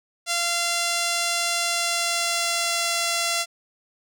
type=tone with pitch glide; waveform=5% pulse; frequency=688 to 682.5 Hz; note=F5 to F5; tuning=-26 to -40 cents; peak=-10 dBFS; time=0.26-3.46 s; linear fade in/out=50 ms; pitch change=-14 cents; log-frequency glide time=1.56-2.99 s; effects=none